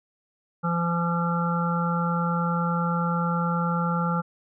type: harmonic tone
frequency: 170.6 Hz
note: F3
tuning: 40 cents flat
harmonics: 1 / 3 / 5 / 7 / 8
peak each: -24 / -33 / -32 / -33 / -29 dBFS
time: 0.63-4.22 s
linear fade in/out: 20 ms
effects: none